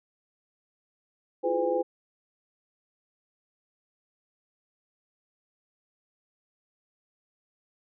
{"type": "tone cluster", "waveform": "sine", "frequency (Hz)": [329.7, 353.7, 422.5, 508, 810], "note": ["E4", "F4", "G#4", "B4", "G#5"], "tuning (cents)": [0, 22, 30, 49, -43], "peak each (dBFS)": [-34, -31, -33, -26, -33], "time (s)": [1.43, 1.83], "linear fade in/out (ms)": 20, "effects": []}